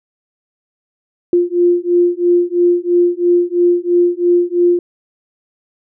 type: beating tone pair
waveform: sine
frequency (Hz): 349.2 / 352.2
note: F4 / F4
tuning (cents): 0 / +15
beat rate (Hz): 3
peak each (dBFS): -13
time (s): 1.33-4.79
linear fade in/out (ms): 2
effects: none